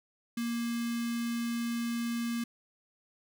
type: tone with notch filter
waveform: square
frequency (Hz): 234.4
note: A#3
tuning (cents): +10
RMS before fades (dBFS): -33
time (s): 0.37-2.44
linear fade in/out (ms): 5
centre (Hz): 700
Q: 0.74
effects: none